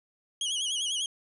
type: tone with vibrato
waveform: sawtooth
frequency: 3105 Hz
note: G7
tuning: 17 cents flat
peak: -25 dBFS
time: 0.41-1.06 s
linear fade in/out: 2 ms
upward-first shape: sine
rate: 10 Hz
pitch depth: 120 cents each way
effects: resampled to 24000 Hz